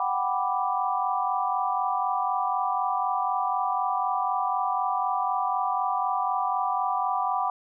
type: chord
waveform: sine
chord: G major seventh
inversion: third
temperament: equal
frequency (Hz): 740 / 784 / 987.8 / 1174.7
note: F#5 / G5 / B5 / D6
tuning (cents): 0 / 0 / 0 / 0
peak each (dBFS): -29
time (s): 0-7.5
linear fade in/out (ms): 2
effects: none